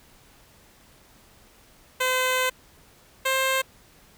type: tone pair in turn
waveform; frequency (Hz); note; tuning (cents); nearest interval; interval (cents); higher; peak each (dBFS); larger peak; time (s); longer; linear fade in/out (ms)
10% pulse; 512 / 528.5; C5 / C5; -38 / +17; minor second; 55; second; -13; neither; 2-2.5 / 3.25-3.62; first; 10
effects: pink hiss -55 dBFS RMS until 4.17 s